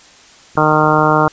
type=clicks; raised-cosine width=3 ms; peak=-24 dBFS; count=9; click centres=0.555 / 0.625 / 0.725 / 0.838 / 0.878 / 0.932 / 0.988 / 1.038 / 1.109 s
type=harmonic tone; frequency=153.7 Hz; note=D#3; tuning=21 cents flat; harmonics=1 / 2 / 3 / 4 / 5 / 6 / 7 / 8 / 9; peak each=-18 / -18 / -18 / -18 / -18 / -18 / -18 / -18 / -18 dBFS; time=0.57-1.28 s; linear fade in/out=2 ms
effects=white hiss -43 dBFS RMS until 1.32 s + resampled to 16000 Hz